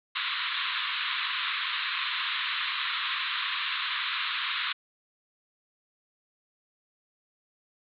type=band-pass noise; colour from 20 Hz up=white; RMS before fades=-31 dBFS; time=0.15-4.73 s; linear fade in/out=10 ms; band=1000 to 4000 Hz; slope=96 dB/octave; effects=none